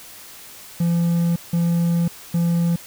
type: tone bursts at uneven times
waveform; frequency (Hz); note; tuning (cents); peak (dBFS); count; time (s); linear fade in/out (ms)
triangle; 170.2; F3; -44; -14; 3; 0.8-1.36 / 1.53-2.08 / 2.34-2.76; 5
effects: white hiss -41 dBFS RMS until 2.86 s